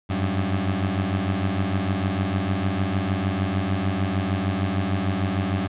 20% pulse beating tone pair, 92.5 / 99.1 Hz, F#2 / G2, 0 / +19 cents, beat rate 6.6 Hz, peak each -20 dBFS, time 0.09-5.68 s, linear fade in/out 20 ms, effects resampled to 8000 Hz + 8-bit

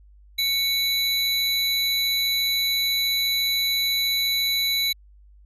square tone pair together, 2224 / 3957 Hz, C#7 / B7, +5 / +3 cents, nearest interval minor seventh, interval 998 cents, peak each -28 / -22 dBFS, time 0.38-4.93 s, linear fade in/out 10 ms, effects added 50 Hz sine -48 dBFS peak until 5.45 s + resampled to 32000 Hz

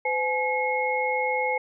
sine tone cluster, 508 / 848 / 2165 Hz, B4 / G#5 / C#7, +49 / +36 / -41 cents, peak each -27 dBFS, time 0.05-1.58 s, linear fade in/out 5 ms, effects none

